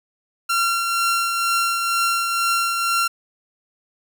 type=tone with tremolo; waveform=sawtooth; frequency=1370 Hz; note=F6; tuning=34 cents flat; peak=-13 dBFS; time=0.49-3.08 s; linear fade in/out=10 ms; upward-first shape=triangle; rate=2.1 Hz; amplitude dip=40%; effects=none